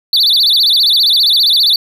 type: tone with vibrato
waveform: triangle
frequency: 4000 Hz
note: B7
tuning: 21 cents sharp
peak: -6 dBFS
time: 0.13-1.76 s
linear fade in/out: 2 ms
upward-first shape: sine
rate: 15 Hz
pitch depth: 260 cents each way
effects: none